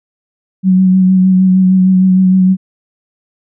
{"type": "tone with vibrato", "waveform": "sine", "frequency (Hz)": 186.6, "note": "F#3", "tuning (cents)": 15, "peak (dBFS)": -5, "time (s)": [0.63, 2.57], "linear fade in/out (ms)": 50, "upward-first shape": "sine", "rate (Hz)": 6.5, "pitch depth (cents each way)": 22, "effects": []}